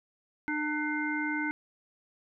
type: harmonic tone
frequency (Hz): 300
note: D4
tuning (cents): +37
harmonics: 1 / 3 / 5 / 7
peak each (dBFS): -32 / -38 / -34 / -35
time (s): 0.48-1.51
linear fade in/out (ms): 0
effects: none